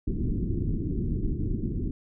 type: low-pass noise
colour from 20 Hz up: pink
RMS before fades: -28 dBFS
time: 0.07-1.91 s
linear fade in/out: 2 ms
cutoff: 360 Hz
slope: 48 dB/octave
effects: none